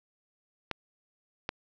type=clicks; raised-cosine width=0.3 ms; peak=-15 dBFS; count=2; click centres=0.713 / 1.491 s; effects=resampled to 16000 Hz + 8-bit